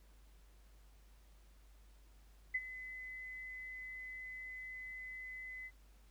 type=tone with ADSR envelope; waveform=sine; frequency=2024 Hz; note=B6; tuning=42 cents sharp; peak=-31 dBFS; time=2.54-5.71 s; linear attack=11 ms; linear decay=43 ms; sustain=-14 dB; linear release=48 ms; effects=added 50 Hz sine -60 dBFS peak until 6.1 s + pink hiss -71 dBFS RMS until 6.1 s